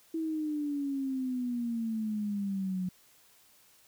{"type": "exponential sweep", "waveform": "sine", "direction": "down", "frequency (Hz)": [326.6, 181.2], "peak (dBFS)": -30, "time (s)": [0.14, 2.89], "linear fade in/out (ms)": 5, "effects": ["white hiss -62 dBFS RMS until 3.87 s"]}